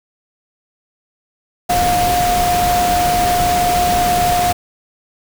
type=tone in noise; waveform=sine; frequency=711 Hz; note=F5; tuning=31 cents sharp; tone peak=-13 dBFS; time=1.69-4.53 s; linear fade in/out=10 ms; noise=pink; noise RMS=-20 dBFS; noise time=1.69-4.53 s; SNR=+4 dB; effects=none